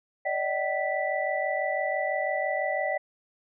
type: tone cluster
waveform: sine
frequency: 580 / 626 / 763 / 1974 Hz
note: D5 / D#5 / G5 / B6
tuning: -22 / +10 / -47 / -1 cents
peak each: -31 dBFS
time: 0.25-2.98 s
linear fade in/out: 10 ms
effects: none